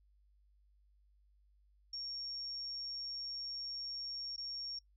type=tone with dropouts; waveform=sine; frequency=5530 Hz; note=F8; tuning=18 cents flat; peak=-40 dBFS; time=1.93-4.79 s; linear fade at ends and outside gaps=5 ms; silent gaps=4.363-4.378 s; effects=noise-tail reverb RT60 0.1 s tail -23 dB re dry + added 50 Hz sine -66 dBFS peak until 4.96 s